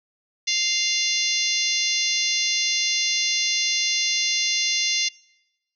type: harmonic tone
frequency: 697 Hz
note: F5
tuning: 4 cents flat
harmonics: 3 / 4 / 5 / 6 / 7 / 8 / 9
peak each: -28 / -28 / -28 / -28 / -28 / -28 / -28 dBFS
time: 0.47-5.09 s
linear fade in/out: 10 ms
effects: noise-tail reverb RT60 1.0 s tail -26 dB re dry